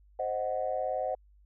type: chord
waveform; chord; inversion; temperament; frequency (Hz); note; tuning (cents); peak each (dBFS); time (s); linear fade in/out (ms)
sine; C diminished; none; equal; 523.3 / 622.3 / 740; C5 / Eb5 / Gb5; 0 / 0 / 0; -33; 0.19-1.15; 5
effects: tanh soft clip ceiling -19 dBFS + added 50 Hz sine -57 dBFS peak until 1.45 s